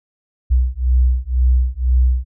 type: beating tone pair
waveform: sine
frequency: 61.74 / 63.74 Hz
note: B1 / C2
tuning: 0 / -45 cents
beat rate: 2 Hz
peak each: -15 dBFS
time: 0.5-2.25 s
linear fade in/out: 20 ms
effects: none